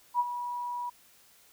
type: tone with ADSR envelope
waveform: sine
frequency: 971 Hz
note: B5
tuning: 30 cents flat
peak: -21 dBFS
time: 0.14-0.9 s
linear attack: 55 ms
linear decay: 37 ms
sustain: -11 dB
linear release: 10 ms
effects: white hiss -60 dBFS RMS until 1.52 s